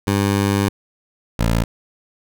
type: tone pair in turn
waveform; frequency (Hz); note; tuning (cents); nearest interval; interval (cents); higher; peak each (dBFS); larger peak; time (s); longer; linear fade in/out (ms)
15% pulse; 100 / 56.66; G2 / A#1; +35 / -49; minor seventh; 984; first; -9; neither; 0.07-0.69 / 1.39-1.64; first; 5
effects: none